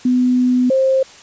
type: tone pair in turn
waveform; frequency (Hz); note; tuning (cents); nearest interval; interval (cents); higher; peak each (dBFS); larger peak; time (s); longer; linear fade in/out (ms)
sine; 250.5 / 529.6; B3 / C5; +25 / +21; octave + minor second; 1296; second; -11 / -11; neither; 0.05-0.7 / 0.7-1.03; first; 5
effects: white hiss -41 dBFS RMS until 1.22 s + resampled to 16000 Hz